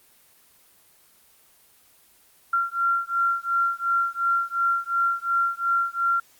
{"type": "beating tone pair", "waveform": "sine", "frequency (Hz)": [1374, 1376.8], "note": ["F6", "F6"], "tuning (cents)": [-29, -25], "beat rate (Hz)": 2.8, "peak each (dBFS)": -24, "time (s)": [2.53, 6.2], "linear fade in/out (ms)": 5, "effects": ["white hiss -57 dBFS RMS until 6.39 s", "Opus 24 kbps"]}